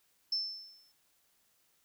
sine tone with exponential decay, 5300 Hz, E8, 9 cents sharp, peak -27 dBFS, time 0.32-0.92 s, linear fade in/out 5 ms, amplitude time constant 130 ms, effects tanh soft clip ceiling -24 dBFS + white hiss -72 dBFS RMS until 1.84 s

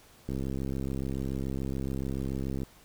click train, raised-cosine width 3 ms, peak -21 dBFS, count 158, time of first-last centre 0.29-2.633 s, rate 67 Hz, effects pink hiss -57 dBFS RMS until 2.84 s

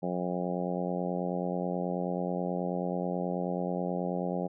harmonic tone, 89.3 Hz, F2, 39 cents sharp, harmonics 2 / 3 / 4 / 5 / 6 / 7 / 8 / 9, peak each -33 / -39 / -39 / -39 / -37 / -39 / -41 / -41 dBFS, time 0.02-4.48 s, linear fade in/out 20 ms, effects none

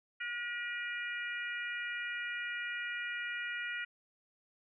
harmonic tone, 479.9 Hz, B4, 50 cents flat, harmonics 3 / 4 / 5 / 6, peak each -40 / -40 / -43 / -47 dBFS, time 0.2-3.85 s, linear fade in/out 10 ms, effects none

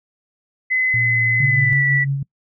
sine tone with pitch glide, 2031 to 1958.4 Hz, B6 to B6, +48 to -15 cents, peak -15 dBFS, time 0.7-2.05 s, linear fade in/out 20 ms, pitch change -63 cents, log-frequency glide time 1.43-1.82 s
sine tone with vibrato, 117.2 Hz, A#2, 10 cents sharp, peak -21 dBFS, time 0.94-1.73 s, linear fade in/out 0 ms, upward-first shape sine, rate 2.5 Hz, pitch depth 13 cents each way
sine tone with tremolo, 138.59 Hz, C#3, in tune, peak -16 dBFS, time 1.4-2.23 s, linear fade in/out 5 ms, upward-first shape sine, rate 6 Hz, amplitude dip 45%
effects noise-tail reverb RT60 0.1 s tail -24 dB re dry

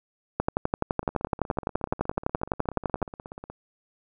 two click trains, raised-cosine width 1 ms, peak -9 / -24 dBFS, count 32 / 42, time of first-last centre 0.4-3.027 / 1.03-3.5 s, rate 11.8 / 16.6 Hz, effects none

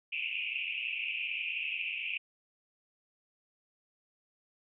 pink band-pass noise, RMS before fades -36 dBFS, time 0.12-2.18 s, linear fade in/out 10 ms, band 2400 to 2800 Hz, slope 96 dB/octave, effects none

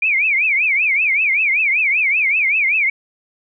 sine tone with vibrato, 2343 Hz, D7, 5 cents flat, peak -13 dBFS, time 0.02-2.9 s, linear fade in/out 5 ms, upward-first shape triangle, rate 5.2 Hz, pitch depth 230 cents each way, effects none

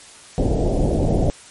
pink low-pass noise, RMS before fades -18 dBFS, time 0.38-1.3 s, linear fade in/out 0 ms, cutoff 720 Hz, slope 48 dB/octave, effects white hiss -43 dBFS RMS until 1.5 s + MP3 48 kbps

